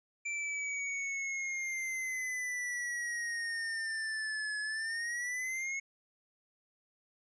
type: exponential two-way sweep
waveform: square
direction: down then up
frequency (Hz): 2349 to 1700 to 2191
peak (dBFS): -35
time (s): 0.25-5.8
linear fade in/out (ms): 10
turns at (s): 4.6
effects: resampled to 22050 Hz